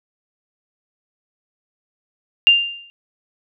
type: tone with exponential decay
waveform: sine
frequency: 2794 Hz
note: F7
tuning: in tune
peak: -5 dBFS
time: 2.47-2.9 s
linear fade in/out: 0 ms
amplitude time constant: 93 ms
effects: none